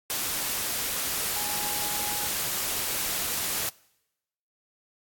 sine tone in noise, 830.6 Hz, G#5, in tune, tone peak -37 dBFS, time 1.36-2.27 s, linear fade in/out 0 ms, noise white, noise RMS -29 dBFS, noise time 0.1-3.69 s, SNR -11 dB, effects noise-tail reverb RT60 0.9 s tail -24 dB re dry + AAC 64 kbps

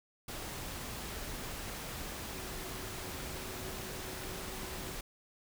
sine tone in noise, 374.7 Hz, F#4, 22 cents sharp, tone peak -50 dBFS, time 2.33-4.92 s, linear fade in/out 5 ms, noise pink, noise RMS -42 dBFS, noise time 0.28-5.01 s, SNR -11 dB, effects none

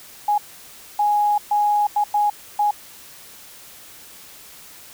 sine tone bursts at uneven times, 830 Hz, G#5, 1 cent flat, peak -15 dBFS, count 6, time 0.28-0.38 / 0.99-1.38 / 1.51-1.87 / 1.96-2.04 / 2.14-2.3 / 2.59-2.71 s, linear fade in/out 5 ms, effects white hiss -43 dBFS RMS until 4.93 s

